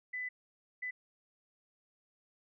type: tone bursts at uneven times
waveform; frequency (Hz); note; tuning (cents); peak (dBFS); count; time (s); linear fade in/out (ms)
sine; 2000; B6; +21; -36; 2; 0.13-0.29 / 0.82-0.91; 10
effects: none